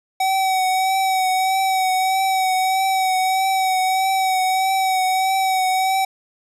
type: tone with vibrato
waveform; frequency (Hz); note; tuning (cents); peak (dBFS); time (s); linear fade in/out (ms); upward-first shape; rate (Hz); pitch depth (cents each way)
square; 758; F#5; +42; -17; 0.2-6.05; 5; triangle; 1.6; 28
effects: resampled to 32000 Hz